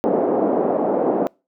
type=band-pass noise; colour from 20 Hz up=white; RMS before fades=-19 dBFS; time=0.04-1.27 s; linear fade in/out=0 ms; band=230 to 650 Hz; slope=24 dB/octave; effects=noise-tail reverb RT60 0.3 s tail -26 dB re dry